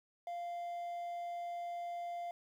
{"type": "tone with quantisation", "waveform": "triangle", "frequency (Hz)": 695, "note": "F5", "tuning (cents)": -9, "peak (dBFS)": -37, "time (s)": [0.27, 2.31], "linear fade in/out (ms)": 2, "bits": 11, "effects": []}